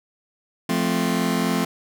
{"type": "chord", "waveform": "sawtooth", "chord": "F major", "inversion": "none", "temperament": "just", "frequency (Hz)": [174.61, 218.3, 261.9], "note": ["F3", "A3", "C4"], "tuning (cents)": [0, -13, 2], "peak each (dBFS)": -20, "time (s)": [0.69, 1.65], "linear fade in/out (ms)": 5, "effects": []}